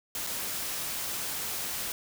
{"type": "noise with dropouts", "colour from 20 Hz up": "white", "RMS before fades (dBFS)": -34, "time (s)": [0.15, 1.92], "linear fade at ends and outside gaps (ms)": 1, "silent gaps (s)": [0.266, 0.271], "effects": []}